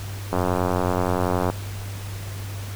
click train, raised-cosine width 1 ms, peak -8 dBFS, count 107, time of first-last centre 0.33-1.5 s, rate 90.6 Hz, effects added 99 Hz sine -30 dBFS peak until 2.75 s + pink hiss -39 dBFS RMS until 2.75 s

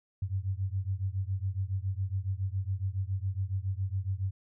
sine beating tone pair, 93 / 100.2 Hz, F#2 / G2, +9 / +38 cents, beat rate 7.2 Hz, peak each -32 / -33 dBFS, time 0.22-4.31 s, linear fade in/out 5 ms, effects none

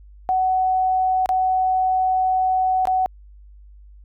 sine tone with dropouts, 748 Hz, F#5, 19 cents sharp, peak -16 dBFS, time 0.29-3.06 s, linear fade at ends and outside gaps 0 ms, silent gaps 1.259-1.291 / 2.854-2.872 s, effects added 50 Hz sine -42 dBFS peak until 4.04 s

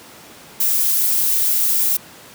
violet noise, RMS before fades -17 dBFS, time 0.6-1.97 s, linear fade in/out 5 ms, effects pink hiss -41 dBFS RMS until 2.34 s + high-pass 150 Hz 12 dB/octave

